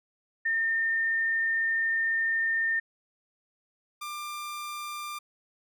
sine / sawtooth tone pair in turn, 1814 / 1191.4 Hz, A#6 / D6, -48 / +24 cents, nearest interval perfect fifth, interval 728 cents, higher first, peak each -24 / -31 dBFS, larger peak first, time 0.45-2.8 / 4.01-5.19 s, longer first, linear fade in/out 10 ms, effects none

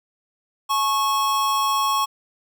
square tone pair together, 857.2 / 1100 Hz, A5 / C#6, -45 / -14 cents, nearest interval major third, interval 431 cents, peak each -27 / -20 dBFS, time 0.69-2.06 s, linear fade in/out 20 ms, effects none

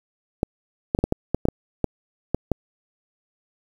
clicks, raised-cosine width 2 ms, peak -6 dBFS, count 11, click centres 0.431 / 0.949 / 0.989 / 1.04 / 1.124 / 1.346 / 1.454 / 1.486 / 1.843 / 2.346 / 2.517 s, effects 7-bit

